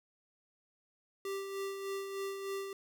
square tone with tremolo, 392 Hz, G4, in tune, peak -36 dBFS, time 1.25-2.73 s, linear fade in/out 2 ms, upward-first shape sine, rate 3.3 Hz, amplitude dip 45%, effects none

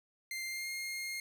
sawtooth tone with pitch glide, 2096 to 2131 Hz, C7 to C7, +2 to +31 cents, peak -34 dBFS, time 0.31-1.2 s, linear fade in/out 2 ms, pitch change +29 cents, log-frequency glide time 0.48-0.7 s, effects 11-bit

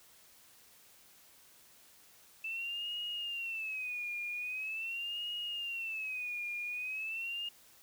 sine tone with vibrato, 2637 Hz, E7, in tune, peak -36 dBFS, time 2.44-7.49 s, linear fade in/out 5 ms, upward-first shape sine, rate 0.43 Hz, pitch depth 150 cents each way, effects white hiss -61 dBFS RMS until 7.82 s

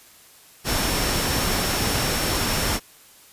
sine tone in noise, 5440 Hz, F8, 46 cents flat, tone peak -32 dBFS, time 0.64-2.8 s, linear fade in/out 50 ms, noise pink, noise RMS -23 dBFS, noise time 0.64-2.8 s, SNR -12 dB, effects white hiss -50 dBFS RMS until 3.32 s + resampled to 32000 Hz

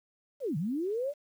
sine linear two-way sweep, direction down then up, 600 to 139.4 to 600 Hz, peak -29 dBFS, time 0.4-1.14 s, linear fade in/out 50 ms, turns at 0.57 s, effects 10-bit

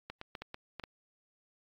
clicks, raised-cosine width 0.3 ms, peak -25 dBFS, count 7, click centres 0.1 / 0.214 / 0.352 / 0.42 / 0.544 / 0.797 / 0.838 s, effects AAC 64 kbps

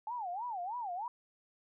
sine tone with vibrato, 830.6 Hz, G#5, in tune, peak -36 dBFS, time 0.07-1.08 s, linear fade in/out 2 ms, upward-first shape sine, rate 3.2 Hz, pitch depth 300 cents each way, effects none

